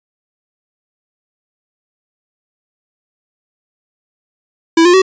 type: tone with pitch steps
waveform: square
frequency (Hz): 329.6 / 353.3 / 378.6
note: E4 / F4 / F#4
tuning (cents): 0 / +20 / +40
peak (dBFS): -6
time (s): 4.77-5.019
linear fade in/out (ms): 5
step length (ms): 83
effects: resampled to 16000 Hz